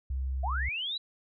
sine tone, 65.8 Hz, C2, 10 cents sharp, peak -29 dBFS, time 0.1-0.69 s, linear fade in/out 5 ms
sine linear sweep, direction up, 632 to 4012 Hz, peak -31 dBFS, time 0.43-0.98 s, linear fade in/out 10 ms
effects none

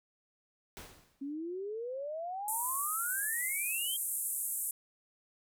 pink noise with exponential decay, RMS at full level -45 dBFS, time 0.77-1.33 s, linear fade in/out 0 ms, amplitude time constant 120 ms
sine exponential sweep, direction up, 270 to 3239 Hz, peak -36 dBFS, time 1.21-3.97 s, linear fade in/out 10 ms
white band-pass noise, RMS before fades -36 dBFS, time 2.48-4.71 s, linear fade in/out 2 ms, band 8100 to 13000 Hz, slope 48 dB/octave
effects none

